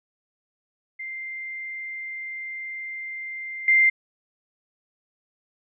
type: tone with level steps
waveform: sine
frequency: 2093 Hz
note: C7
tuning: in tune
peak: -31 / -14 dBFS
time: 0.99-3.9 s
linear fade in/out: 10 ms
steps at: 3.68 s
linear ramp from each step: 2 ms
effects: none